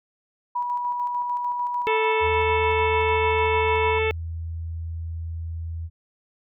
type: tone with tremolo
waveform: sine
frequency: 973 Hz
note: B5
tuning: 26 cents flat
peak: -22 dBFS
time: 0.55-3.99 s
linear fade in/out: 10 ms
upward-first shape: square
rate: 6.7 Hz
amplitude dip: 30%
type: harmonic tone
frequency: 440 Hz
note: A4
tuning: in tune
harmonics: 1 / 2 / 3 / 4 / 5 / 6 / 7 / 8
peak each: -22 / -32 / -34 / -36 / -28 / -30 / -41 / -39 dBFS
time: 1.87-4.11 s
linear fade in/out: 0 ms
type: tone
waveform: sine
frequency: 82.5 Hz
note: E2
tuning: 2 cents sharp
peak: -28 dBFS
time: 2.2-5.9 s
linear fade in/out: 50 ms
effects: none